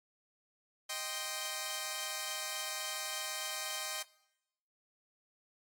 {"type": "chord", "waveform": "5% pulse", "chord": "C minor", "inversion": "first", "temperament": "equal", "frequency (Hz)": [622.3, 784, 1046.5], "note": ["Eb5", "G5", "C6"], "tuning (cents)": [0, 0, 0], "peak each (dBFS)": -30, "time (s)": [0.89, 4.03], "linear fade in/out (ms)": 10, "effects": ["noise-tail reverb RT60 0.9 s tail -22 dB re dry", "AAC 64 kbps"]}